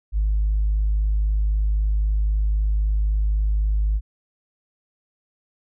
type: tone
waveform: sine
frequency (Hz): 51.91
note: G#1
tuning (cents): 0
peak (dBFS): -16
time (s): 0.12-4.01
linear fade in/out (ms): 50
effects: tanh soft clip ceiling -14 dBFS

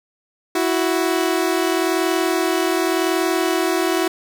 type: tone pair together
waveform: sawtooth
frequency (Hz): 329.4 / 370.3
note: E4 / F#4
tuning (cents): -1 / +1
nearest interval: major second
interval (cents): 202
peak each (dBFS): -16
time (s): 0.55-4.08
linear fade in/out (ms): 5
effects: none

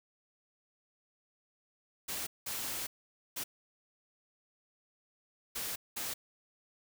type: noise bursts at uneven times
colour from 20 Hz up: white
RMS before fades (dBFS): -38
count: 5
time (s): 2.08-2.27 / 2.46-2.87 / 3.36-3.44 / 5.55-5.76 / 5.96-6.14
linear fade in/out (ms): 10
effects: none

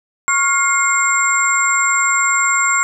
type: tone cluster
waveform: sine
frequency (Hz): 1109 / 1406 / 2136 / 7420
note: C#6 / F6 / C7 / A#8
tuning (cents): 0 / +11 / +35 / -9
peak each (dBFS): -18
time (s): 0.28-2.83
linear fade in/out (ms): 0
effects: none

